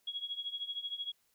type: tone with tremolo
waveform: sine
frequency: 3322 Hz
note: G#7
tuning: in tune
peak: -33 dBFS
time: 0.07-1.12 s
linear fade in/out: 5 ms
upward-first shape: triangle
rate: 13 Hz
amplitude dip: 90%
effects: white hiss -74 dBFS RMS until 1.34 s

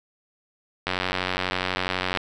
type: click train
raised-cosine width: 0.3 ms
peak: -8 dBFS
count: 121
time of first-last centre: 0.87-2.173 s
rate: 92.1 Hz
effects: none

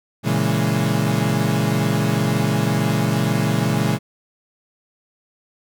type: chord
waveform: 35% pulse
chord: A# half-diminished seventh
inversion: none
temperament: equal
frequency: 116.54 / 138.59 / 164.81 / 207.7 Hz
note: A#2 / C#3 / E3 / G#3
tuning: 0 / 0 / 0 / 0 cents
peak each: -21 dBFS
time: 0.23-3.99 s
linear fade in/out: 50 ms
effects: none

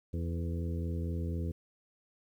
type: harmonic tone with a mistuned harmonic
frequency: 84.1 Hz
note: E2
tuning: 35 cents sharp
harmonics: 1 / 2 / 3 / 4 / 5 / 6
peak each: -33 / -39 / -43 / -45 / -47 / -49 dBFS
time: 0.13-1.52 s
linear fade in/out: 10 ms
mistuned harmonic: 5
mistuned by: +40 cents
effects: 11-bit

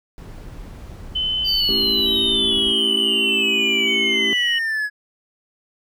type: noise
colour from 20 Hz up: brown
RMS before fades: -35 dBFS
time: 0.18-2.72 s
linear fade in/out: 0 ms
type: tone with vibrato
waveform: sine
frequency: 2998 Hz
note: F#7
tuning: 22 cents sharp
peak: -19 dBFS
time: 1.15-4.59 s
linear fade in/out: 10 ms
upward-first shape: square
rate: 1.1 Hz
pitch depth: 23 cents each way
type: exponential sweep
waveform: triangle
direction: down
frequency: 4699 to 1674 Hz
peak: -18 dBFS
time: 1.44-4.9 s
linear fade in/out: 50 ms
type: chord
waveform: triangle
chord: A dominant seventh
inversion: none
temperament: equal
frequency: 220 / 277.2 / 329.6 / 392 Hz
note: A3 / C#4 / E4 / G4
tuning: 0 / 0 / 0 / 0 cents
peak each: -27 / -29 / -30 / -25 dBFS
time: 1.69-4.33 s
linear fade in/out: 0 ms
effects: none

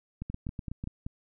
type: two click trains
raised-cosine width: 5 ms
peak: -23 / -23 dBFS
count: 5 / 6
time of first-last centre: 0.3-1.065 / 0.22-0.84 s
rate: 5.23 / 8.07 Hz
effects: none

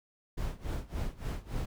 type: noise with tremolo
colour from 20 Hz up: brown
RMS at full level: -33 dBFS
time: 0.37-1.66 s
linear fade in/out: 10 ms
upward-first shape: sine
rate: 3.5 Hz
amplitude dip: 90%
effects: none

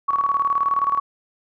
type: tone with tremolo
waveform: sine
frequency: 1121 Hz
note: C#6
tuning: 19 cents sharp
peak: -15 dBFS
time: 0.08-1 s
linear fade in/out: 10 ms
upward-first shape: square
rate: 19 Hz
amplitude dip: 65%
effects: none

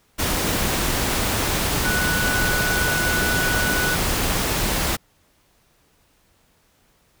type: tone in noise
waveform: sine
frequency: 1480 Hz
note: F#6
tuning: in tune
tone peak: -22 dBFS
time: 1.84-3.96 s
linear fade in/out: 20 ms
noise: pink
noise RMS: -22 dBFS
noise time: 0.18-4.97 s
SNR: -3 dB
effects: pink hiss -61 dBFS RMS until 7.2 s

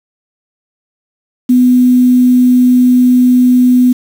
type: tone with quantisation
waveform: sine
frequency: 249.6 Hz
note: B3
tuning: 19 cents sharp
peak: -4 dBFS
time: 1.49-3.93 s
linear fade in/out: 10 ms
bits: 5
effects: none

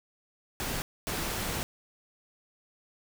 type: noise bursts at uneven times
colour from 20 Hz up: pink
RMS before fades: -33 dBFS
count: 2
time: 0.6-0.82 / 1.07-1.63 s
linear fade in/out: 0 ms
effects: none

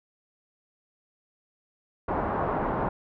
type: low-pass noise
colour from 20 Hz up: white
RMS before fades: -28 dBFS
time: 2.08-2.89 s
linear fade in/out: 5 ms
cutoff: 1100 Hz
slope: 24 dB/octave
effects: none

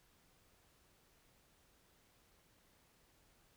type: silence
effects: pink hiss -71 dBFS RMS until 3.56 s

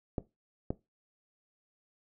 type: clicks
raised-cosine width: 2 ms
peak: -18 dBFS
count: 2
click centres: 0.182 / 0.705 s
effects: noise-tail reverb RT60 0.2 s tail -17 dB re dry

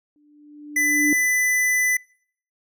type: tone with exponential growth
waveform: sine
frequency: 295.7 Hz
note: D4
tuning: 12 cents sharp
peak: -17 dBFS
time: 0.16-1.13 s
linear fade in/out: 1 ms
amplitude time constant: 210 ms
type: tone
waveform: square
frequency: 2000 Hz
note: B6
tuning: 21 cents sharp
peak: -18 dBFS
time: 0.76-1.97 s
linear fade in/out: 5 ms
effects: noise-tail reverb RT60 0.6 s tail -26 dB re dry

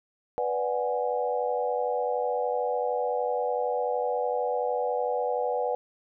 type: chord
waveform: sine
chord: G# half-diminished seventh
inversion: first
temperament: equal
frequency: 493.9 / 587.3 / 740 / 830.6 Hz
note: B4 / D5 / F#5 / G#5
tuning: 0 / 0 / 0 / 0 cents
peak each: -28 / -32 / -31 / -33 dBFS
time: 0.38-5.75 s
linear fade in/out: 0 ms
effects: none

